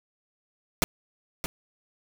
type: noise with echo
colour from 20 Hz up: pink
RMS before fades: -22 dBFS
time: 0.82-0.84 s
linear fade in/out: 0 ms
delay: 620 ms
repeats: 1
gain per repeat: -9 dB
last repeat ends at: 1.46 s
effects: none

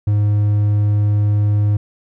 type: tone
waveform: triangle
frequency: 103.83 Hz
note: G#2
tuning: in tune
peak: -10 dBFS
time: 0.07-1.77 s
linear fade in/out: 5 ms
effects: none

